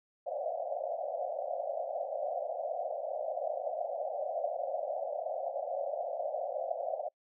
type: band-pass noise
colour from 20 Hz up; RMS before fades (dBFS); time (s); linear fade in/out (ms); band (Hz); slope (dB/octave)
pink; -36; 0.26-7.09; 10; 540 to 740; 96
effects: noise-tail reverb RT60 0.1 s tail -26 dB re dry